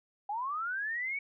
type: linear sweep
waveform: sine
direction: up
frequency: 792 to 2265 Hz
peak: -32 dBFS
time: 0.29-1.19 s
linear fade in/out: 5 ms
effects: none